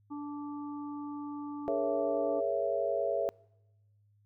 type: harmonic tone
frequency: 291.5 Hz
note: D4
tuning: 13 cents flat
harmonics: 1 / 3 / 4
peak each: -37 / -47 / -49 dBFS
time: 0.1-2.41 s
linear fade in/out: 20 ms
type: chord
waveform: sine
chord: A# half-diminished seventh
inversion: third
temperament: equal with one note detuned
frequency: 415.3 / 466.2 / 554.4 / 666.9 Hz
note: G#4 / A#4 / C#5 / E5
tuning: 0 / 0 / 0 / +20 cents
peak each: -36 / -36 / -33 / -32 dBFS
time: 1.68-3.29 s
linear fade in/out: 0 ms
effects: noise-tail reverb RT60 1.0 s tail -26 dB re dry + added 103 Hz sine -64 dBFS peak until 4.25 s